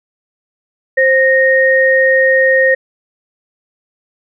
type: tone pair together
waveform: sine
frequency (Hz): 526.5 / 1857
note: C5 / A#6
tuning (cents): +11 / -7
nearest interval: octave + minor seventh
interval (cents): 2182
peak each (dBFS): -10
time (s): 0.97-2.75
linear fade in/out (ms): 10
effects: none